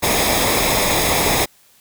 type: noise with comb filter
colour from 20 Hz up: pink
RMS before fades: -17 dBFS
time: 0.02-1.46 s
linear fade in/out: 20 ms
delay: 0.68 ms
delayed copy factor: -0.6
effects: white hiss -53 dBFS RMS until 1.8 s